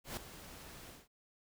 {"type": "noise with ADSR envelope", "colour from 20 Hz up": "pink", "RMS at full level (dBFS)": -40, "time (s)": [0.04, 1.08], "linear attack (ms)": 130, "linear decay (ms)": 4, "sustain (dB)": -12, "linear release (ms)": 190, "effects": []}